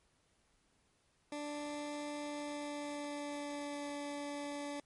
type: tone with pitch glide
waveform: 20% pulse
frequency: 293.7 to 288.5 Hz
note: D4 to D4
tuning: 0 to -31 cents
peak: -35 dBFS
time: 1.32-4.8 s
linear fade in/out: 2 ms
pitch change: -31 cents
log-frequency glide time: 2.17-3.9 s
effects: pink hiss -74 dBFS RMS until 4.85 s + MP3 48 kbps